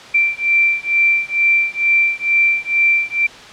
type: beating tone pair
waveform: sine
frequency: 2349 / 2351.2 Hz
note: D7 / D7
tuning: 0 / +1 cents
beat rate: 2.2 Hz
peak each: -15 dBFS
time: 0.14-3.27 s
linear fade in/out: 10 ms
effects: white hiss -36 dBFS RMS until 3.52 s + low-pass 4000 Hz 12 dB/octave